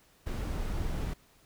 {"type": "noise", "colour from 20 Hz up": "brown", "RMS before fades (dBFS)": -33, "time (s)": [0.26, 1.14], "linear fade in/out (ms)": 10, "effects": ["pink hiss -63 dBFS RMS until 1.45 s"]}